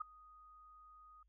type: tone with ADSR envelope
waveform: sine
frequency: 1244.5 Hz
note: D#6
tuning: in tune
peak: -35 dBFS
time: 0-1.23 s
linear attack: 13 ms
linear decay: 8 ms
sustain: -23 dB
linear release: 4 ms
effects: added 52 Hz sine -70 dBFS peak until 1.28 s